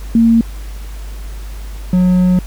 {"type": "tone pair in turn", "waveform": ["sine", "triangle"], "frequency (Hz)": [229.1, 181.84], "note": ["A#3", "F#3"], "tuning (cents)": [-30, -30], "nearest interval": "major third", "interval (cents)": 400, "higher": "first", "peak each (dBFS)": -6, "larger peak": "neither", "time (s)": [[0.15, 0.41], [1.93, 2.39]], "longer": "second", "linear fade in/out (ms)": 2, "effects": ["added 50 Hz sine -24 dBFS peak until 2.46 s", "pink hiss -39 dBFS RMS until 2.46 s"]}